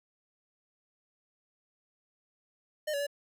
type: tone with pitch steps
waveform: square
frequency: 609 / 567 / 573 Hz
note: D#5 / C#5 / D5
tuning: -37 / +39 / -43 cents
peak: -31 dBFS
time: 2.87-3.068 s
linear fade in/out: 10 ms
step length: 66 ms
effects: none